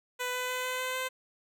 10% pulse tone with pitch steps, 498 / 501.5 / 505 / 508.5 / 512 / 515.6 Hz, B4 / B4 / B4 / C5 / C5 / C5, +14 / +26 / +39 / -50 / -38 / -26 cents, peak -23 dBFS, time 0.19-1.09 s, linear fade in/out 20 ms, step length 150 ms, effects none

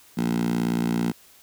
10% pulse tone with high-pass filter, 58.27 Hz, A#1, in tune, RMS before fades -24 dBFS, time 0.17-1.12 s, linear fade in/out 10 ms, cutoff 200 Hz, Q 3.8, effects white hiss -53 dBFS RMS until 1.42 s

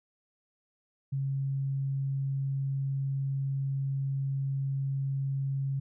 sine tone, 136.6 Hz, C#3, 25 cents flat, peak -28 dBFS, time 1.12-5.8 s, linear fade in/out 10 ms, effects none

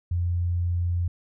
sine tone, 87.31 Hz, F2, in tune, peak -22 dBFS, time 0.11-1.08 s, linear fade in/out 5 ms, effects none

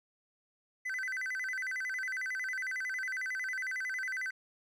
triangle tone with vibrato, 1760 Hz, A6, in tune, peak -32 dBFS, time 0.85-4.31 s, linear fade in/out 10 ms, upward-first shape square, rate 11 Hz, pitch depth 230 cents each way, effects none

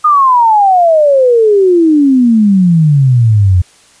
sine exponential sweep, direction down, 1244.5 to 87.31 Hz, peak -4 dBFS, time 0.04-3.62 s, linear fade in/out 10 ms, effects white hiss -44 dBFS RMS until 4 s + resampled to 22050 Hz

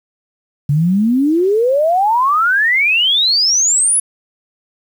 sine exponential sweep, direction up, 138.59 to 10548 Hz, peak -10 dBFS, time 0.69-4 s, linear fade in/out 5 ms, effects 7-bit

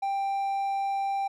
triangle tone, 788 Hz, G5, 9 cents sharp, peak -24 dBFS, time 0.02-1.28 s, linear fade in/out 10 ms, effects none

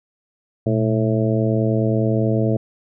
harmonic tone with a mistuned harmonic, 109.4 Hz, A2, 9 cents flat, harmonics 1 / 2 / 3 / 4 / 5 / 6, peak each -19 / -22 / -24 / -25 / -26 / -27 dBFS, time 0.66-2.57 s, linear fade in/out 5 ms, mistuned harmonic 1, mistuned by +140 cents, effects none

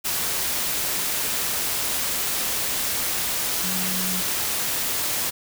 sine tone in noise, 185 Hz, F#3, in tune, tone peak -30 dBFS, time 3.63-4.22 s, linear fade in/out 20 ms, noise white, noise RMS -25 dBFS, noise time 0.04-5.31 s, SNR -8 dB, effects none

